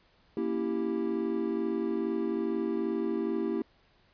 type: chord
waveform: triangle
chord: A# diminished seventh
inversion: none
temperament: equal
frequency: 233.1 / 277.2 / 329.6 / 392 Hz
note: A#3 / C#4 / E4 / G4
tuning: 0 / 0 / 0 / 0 cents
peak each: -32 / -36 / -30 / -31 dBFS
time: 0.37-3.62 s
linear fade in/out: 2 ms
effects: pink hiss -65 dBFS RMS until 4.13 s + resampled to 11025 Hz